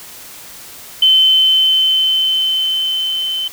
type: tone with level ramp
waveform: sine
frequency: 3067 Hz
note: G7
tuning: 38 cents flat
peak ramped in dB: -6 to -17 dBFS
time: 1.02-3.48 s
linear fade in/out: 5 ms
effects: white hiss -35 dBFS RMS until 3.52 s